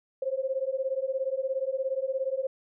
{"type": "beating tone pair", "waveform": "sine", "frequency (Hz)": [522, 539], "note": ["C5", "C#5"], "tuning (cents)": [-4, -49], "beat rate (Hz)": 17, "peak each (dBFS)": -30, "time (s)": [0.22, 2.47], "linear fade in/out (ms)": 5, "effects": []}